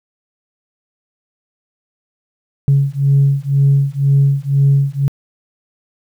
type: beating tone pair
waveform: sine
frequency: 138.2 / 140.2 Hz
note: C#3 / C#3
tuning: -5 / +20 cents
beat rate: 2 Hz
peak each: -12 dBFS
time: 2.68-5.08 s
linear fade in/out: 0 ms
effects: tanh soft clip ceiling -4 dBFS + 8-bit